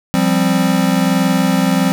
square chord, F suspended second, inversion none, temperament equal, 174.61 / 196 / 261.6 Hz, F3 / G3 / C4, 0 / 0 / 0 cents, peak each -17 dBFS, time 0.14-1.92 s, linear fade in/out 0 ms, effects none

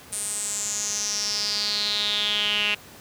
sawtooth tone with band-pass filter sweep, 207.7 Hz, G#3, in tune, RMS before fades -26 dBFS, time 0.12-2.75 s, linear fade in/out 10 ms, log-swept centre 9300 to 2700 Hz, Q 6.8, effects pink hiss -46 dBFS RMS until 3 s + high-pass 80 Hz 12 dB/octave

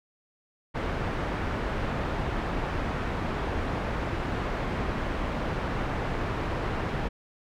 pink low-pass noise, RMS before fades -30 dBFS, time 0.74-7.09 s, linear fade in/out 20 ms, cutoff 1800 Hz, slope 12 dB/octave, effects none

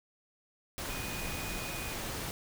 sine tone in noise, 2477 Hz, D#7, 8 cents flat, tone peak -44 dBFS, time 0.9-1.93 s, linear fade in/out 0 ms, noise pink, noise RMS -38 dBFS, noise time 0.78-2.31 s, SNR -9 dB, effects none

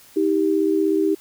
sine tone pair together, 316.9 / 393.2 Hz, D#4 / G4, +32 / +5 cents, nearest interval major third, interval 373 cents, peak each -19 dBFS, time 0.16-1.15 s, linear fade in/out 10 ms, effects white hiss -49 dBFS RMS until 1.2 s

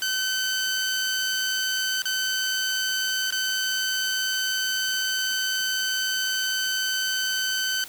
15% pulse tone with dropouts, 1528 Hz, G6, 45 cents flat, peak -17 dBFS, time 0.02-7.84 s, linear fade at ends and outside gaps 1 ms, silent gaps 2.02-2.055 / 3.306-3.324 s, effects white hiss -42 dBFS RMS until 7.88 s

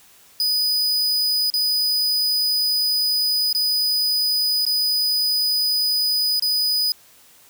45% pulse tone with dropouts, 4975 Hz, D#8, 1 cent flat, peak -17 dBFS, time 0.4-6.92 s, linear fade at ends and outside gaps 1 ms, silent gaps 1.501-1.539 / 3.528-3.549 / 4.652-4.665 / 6.396-6.423 s, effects white hiss -51 dBFS RMS until 7.49 s

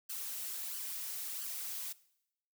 blue noise with flanger, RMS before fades -41 dBFS, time 0.09-1.93 s, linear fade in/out 10 ms, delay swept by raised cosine 0.65 to 5.45 ms, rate 1.5 Hz, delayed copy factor +0.65, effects noise-tail reverb RT60 0.8 s tail -20 dB re dry

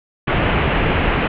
pink low-pass noise, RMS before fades -17 dBFS, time 0.27-1.28 s, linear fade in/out 10 ms, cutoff 3000 Hz, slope 48 dB/octave, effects none

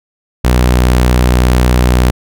sawtooth tone, 61.74 Hz, B1, in tune, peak -3 dBFS, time 0.44-2.11 s, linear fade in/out 10 ms, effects none

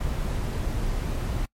brown noise, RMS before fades -27 dBFS, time 0-1.46 s, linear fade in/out 10 ms, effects noise-tail reverb RT60 0.1 s tail -24 dB re dry + MP3 64 kbps

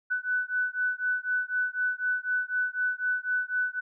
sine beating tone pair, 1493 / 1497 Hz, F#6 / F#6, +15 / +20 cents, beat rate 4 Hz, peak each -29 / -29 dBFS, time 0.1-3.81 s, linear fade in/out 20 ms, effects none

